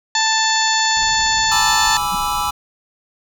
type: harmonic tone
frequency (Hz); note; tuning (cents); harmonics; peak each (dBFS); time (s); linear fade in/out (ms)
883; A5; +6; 1 / 2 / 3 / 4 / 5 / 6 / 7 / 8; -19 / -20 / -28 / -23 / -21 / -30 / -28 / -23; 0.15-1.97; 2
type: noise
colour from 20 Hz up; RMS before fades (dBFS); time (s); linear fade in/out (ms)
brown; -35; 0.97-2.51; 2
type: chord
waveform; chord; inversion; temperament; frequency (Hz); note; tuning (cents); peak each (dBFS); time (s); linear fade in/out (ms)
square; E dominant seventh; first; equal; 830.6 / 987.8 / 1174.7 / 1318.5; G#5 / B5 / D6 / E6; 0 / 0 / 0 / 0; -24 / -24 / -26 / -24; 1.51-2.51; 10
type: tone with exponential growth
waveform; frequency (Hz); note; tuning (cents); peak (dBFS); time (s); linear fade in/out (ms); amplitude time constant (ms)
sine; 182.4; F#3; -24; -21; 2.07-2.15; 2; 17
effects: none